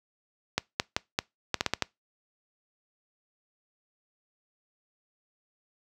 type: clicks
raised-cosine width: 0.2 ms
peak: -7 dBFS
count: 9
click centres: 0.58 / 0.799 / 0.965 / 1.189 / 1.543 / 1.609 / 1.663 / 1.736 / 1.823 s
effects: noise-tail reverb RT60 0.2 s tail -24 dB re dry + high-pass 60 Hz 12 dB/octave